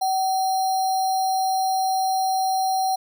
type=tone with sample-and-hold; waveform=sine; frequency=758 Hz; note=F#5; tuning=42 cents sharp; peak=-19 dBFS; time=0.01-2.96 s; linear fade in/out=10 ms; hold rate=4900 Hz; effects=none